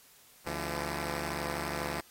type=tone pair together; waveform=5% pulse; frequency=72.2 / 169.41 Hz; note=D2 / E3; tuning=-29 / +48 cents; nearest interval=octave + minor third; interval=1477 cents; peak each=-25 dBFS; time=0.46-2.01 s; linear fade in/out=10 ms; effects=white hiss -59 dBFS RMS until 2.1 s + AAC 48 kbps